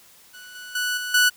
sawtooth tone with level steps, 1480 Hz, F#6, in tune, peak -37 / -33 / -19 / -24 / -11 dBFS, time 0.33-1.3 s, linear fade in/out 20 ms, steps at 0.55 / 0.75 / 0.97 / 1.14 s, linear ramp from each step 5 ms, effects white hiss -52 dBFS RMS until 1.36 s

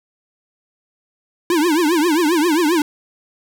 square tone with vibrato, 324.7 Hz, E4, 26 cents flat, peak -14 dBFS, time 1.5-2.82 s, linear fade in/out 2 ms, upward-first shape triangle, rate 7.5 Hz, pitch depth 220 cents each way, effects none

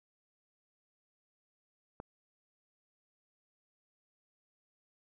click, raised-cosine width 1 ms, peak -28 dBFS, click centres 2.001 s, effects none

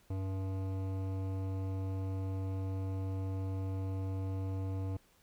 sine tone with hard clipping, 95.5 Hz, G2, 45 cents flat, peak -36 dBFS, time 0.1-4.97 s, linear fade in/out 5 ms, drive 15 dB, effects pink hiss -67 dBFS RMS until 5.22 s

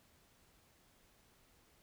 silence, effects pink hiss -69 dBFS RMS until 1.82 s

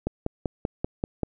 click train, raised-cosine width 2 ms, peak -12 dBFS, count 7, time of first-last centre 0.07-1.233 s, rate 5.16 Hz, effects none

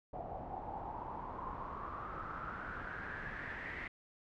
pink noise with low-pass filter sweep, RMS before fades -44 dBFS, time 0.13-3.88 s, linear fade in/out 5 ms, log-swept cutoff 710 to 2000 Hz, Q 7.1, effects none

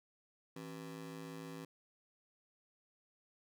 30% pulse ring-modulated tone, 217.4 Hz, A3, 21 cents flat, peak -40 dBFS, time 0.56-1.65 s, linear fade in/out 5 ms, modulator 53.1 Hz, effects none

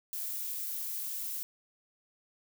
violet noise, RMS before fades -37 dBFS, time 0.13-1.43 s, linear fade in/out 0 ms, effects none

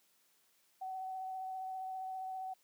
sine tone with vibrato, 755 Hz, F#5, 35 cents sharp, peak -39 dBFS, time 0.81-2.54 s, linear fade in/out 10 ms, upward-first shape triangle, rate 15 Hz, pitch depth 18 cents each way, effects white hiss -72 dBFS RMS until 2.63 s + high-pass 150 Hz 12 dB/octave

